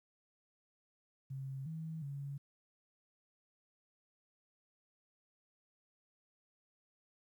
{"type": "tone with pitch steps", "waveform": "sine", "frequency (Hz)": [134.6, 160.4, 140.5], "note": ["C3", "E3", "C#3"], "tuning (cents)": [49, -47, 24], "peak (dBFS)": -40, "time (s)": [1.3, 2.38], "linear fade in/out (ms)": 10, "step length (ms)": 360, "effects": ["12-bit"]}